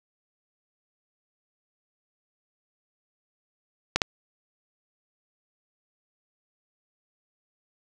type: clicks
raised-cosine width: 0.2 ms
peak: -3 dBFS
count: 2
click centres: 3.96 / 4.018 s
effects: none